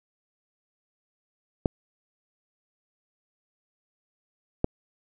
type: clicks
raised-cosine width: 2 ms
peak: -8 dBFS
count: 2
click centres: 1.658 / 4.644 s
effects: none